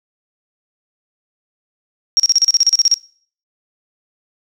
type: tone bursts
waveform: sine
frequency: 5588 Hz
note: F8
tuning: in tune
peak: -8 dBFS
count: 13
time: 2.17-2.941 s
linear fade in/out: 0 ms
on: 27 ms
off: 35 ms
effects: noise-tail reverb RT60 0.5 s tail -22 dB re dry